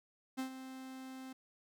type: tone with ADSR envelope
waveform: 45% pulse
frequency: 261.7 Hz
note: C4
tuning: in tune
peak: -35 dBFS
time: 0.37-1.33 s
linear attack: 23 ms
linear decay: 100 ms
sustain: -11 dB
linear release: 7 ms
effects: none